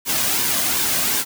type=noise with flanger; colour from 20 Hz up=white; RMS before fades=-20 dBFS; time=0.05-1.25 s; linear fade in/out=50 ms; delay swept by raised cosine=1.5 to 2.29 ms; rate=2.7 Hz; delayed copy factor=-0.5; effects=none